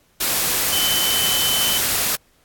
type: tone in noise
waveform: sine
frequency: 3047 Hz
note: G7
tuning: 50 cents flat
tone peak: -20 dBFS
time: 0.72-1.78 s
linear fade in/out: 10 ms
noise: white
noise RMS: -20 dBFS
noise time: 0.2-2.16 s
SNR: -3 dB
effects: pink hiss -59 dBFS RMS until 2.44 s + AAC 64 kbps